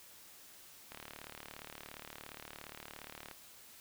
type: click train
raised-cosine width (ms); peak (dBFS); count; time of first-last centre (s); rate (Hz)
0.3; -30; 90; 0.92-3.312; 37.2
effects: white hiss -57 dBFS RMS until 3.8 s